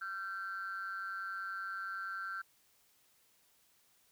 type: ring-modulated tone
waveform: triangle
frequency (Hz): 95.3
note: G2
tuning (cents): -48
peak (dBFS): -32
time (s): 0.01-2.42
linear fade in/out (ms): 10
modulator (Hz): 1460
effects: tanh soft clip ceiling -33 dBFS + white hiss -70 dBFS RMS until 4.11 s